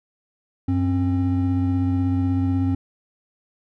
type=tone pair together; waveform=triangle; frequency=94.5 / 267.3 Hz; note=F#2 / C4; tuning=+37 / +37 cents; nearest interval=octave + tritone; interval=1800 cents; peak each=-19 dBFS; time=0.68-2.75 s; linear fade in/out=5 ms; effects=none